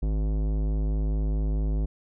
sine tone with tanh clipping, 52.3 Hz, G#1, 13 cents sharp, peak -25 dBFS, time 0.02-1.86 s, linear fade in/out 10 ms, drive 17 dB, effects none

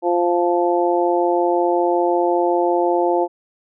harmonic tone, 174.61 Hz, F3, in tune, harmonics 2 / 3 / 4 / 5, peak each -18 / -21 / -21 / -22 dBFS, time 0.02-3.28 s, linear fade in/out 50 ms, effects none

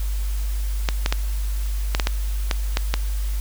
clicks, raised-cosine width 0.2 ms, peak -3 dBFS, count 9, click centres 0.888 / 1.061 / 1.125 / 1.949 / 1.998 / 2.071 / 2.512 / 2.771 / 2.94 s, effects added 50 Hz sine -21 dBFS peak until 3.4 s + white hiss -40 dBFS RMS until 3.4 s

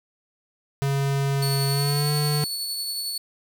square tone with pitch glide, 138.5 to 148.44 Hz, C#3 to D3, -1 to +19 cents, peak -22 dBFS, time 0.82-2.44 s, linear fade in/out 0 ms, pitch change +120 cents, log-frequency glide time 1.68-2.11 s
sawtooth tone with tremolo, 4431 Hz, C#8, 2 cents flat, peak -23 dBFS, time 1.42-3.18 s, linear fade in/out 5 ms, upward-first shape triangle, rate 11 Hz, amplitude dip 30%
effects 8-bit

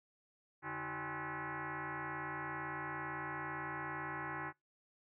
sine tone with frequency modulation, 319.1 Hz, D#4, 44 cents sharp, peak -39 dBFS, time 0.62-4.53 s, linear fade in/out 50 ms, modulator 232 Hz, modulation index 7.3, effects noise-tail reverb RT60 0.2 s tail -25 dB re dry

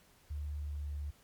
sine tone with pitch glide, 73.7 to 72.9 Hz, D2 to D2, +7 to -12 cents, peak -36 dBFS, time 0.3-1.11 s, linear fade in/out 10 ms, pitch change -19 cents, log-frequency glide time 0.54-0.81 s, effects pink hiss -65 dBFS RMS until 1.23 s + MP3 96 kbps

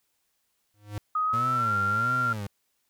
square tone with exponential growth, 103.83 Hz, G#2, in tune, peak -29 dBFS, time 0.74-0.98 s, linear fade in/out 0 ms, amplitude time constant 51 ms
sine tone with pitch glide, 1253 to 1382.3 Hz, D#6 to F6, +12 to -18 cents, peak -23 dBFS, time 1.15-2.33 s, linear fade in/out 5 ms, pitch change +170 cents, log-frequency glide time 1.25-1.73 s
30% pulse tone with vibrato, 111.8 Hz, A2, 28 cents sharp, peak -29 dBFS, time 1.33-2.47 s, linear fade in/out 5 ms, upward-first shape sine, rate 1.5 Hz, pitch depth 220 cents each way
effects white hiss -74 dBFS RMS until 2.89 s

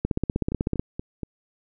two click trains, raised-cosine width 3 ms, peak -17 / -10 dBFS, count 4 / 13, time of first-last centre 0.52-1.233 / 0.05-0.795 s, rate 4.21 / 16.1 Hz, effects none

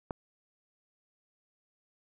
click, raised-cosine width 1 ms, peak -20 dBFS, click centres 0.108 s, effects none

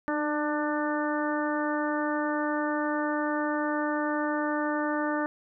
harmonic tone with a mistuned harmonic, 297.6 Hz, D4, 23 cents sharp, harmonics 1 / 2 / 3 / 4 / 5 / 6, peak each -29 / -32 / -34 / -35 / -36 / -37 dBFS, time 0.08-5.26 s, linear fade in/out 0 ms, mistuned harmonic 1, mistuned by +25 cents, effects none

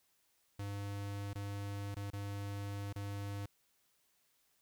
square tone with dropouts, 100.7 Hz, G2, 47 cents sharp, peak -40 dBFS, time 0.59-3.46 s, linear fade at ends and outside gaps 5 ms, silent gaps 1.333-1.354 / 1.946-1.965 / 2.104-2.132 / 2.928-2.958 s, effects white hiss -75 dBFS RMS until 4.61 s

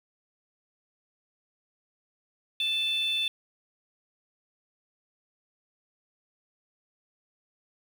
sine tone pair together, 2637 / 3523 Hz, E7 / A7, 0 / +1 cents, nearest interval perfect fourth, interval 501 cents, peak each -30 / -25 dBFS, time 2.6-3.28 s, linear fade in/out 2 ms, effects tanh soft clip ceiling -21 dBFS + 8-bit

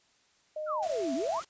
sine tone with pitch glide, 614 to 661.9 Hz, D#5 to E5, -23 to +7 cents, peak -33 dBFS, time 0.56-1.4 s, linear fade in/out 5 ms, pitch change +130 cents, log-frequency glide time 0.79-0.95 s
sine exponential two-way sweep, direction down then up, 1480 to 246.9 to 1480 Hz, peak -30 dBFS, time 0.66-1.43 s, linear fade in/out 50 ms, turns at 1.14 s
white noise, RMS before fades -44 dBFS, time 0.82-1.45 s, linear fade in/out 10 ms
effects white hiss -67 dBFS RMS until 1.49 s + resampled to 16000 Hz

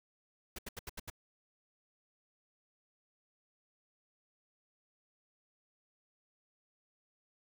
pink noise bursts, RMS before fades -43 dBFS, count 6, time 0.56-1.101 s, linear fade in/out 5 ms, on 26 ms, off 77 ms, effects none

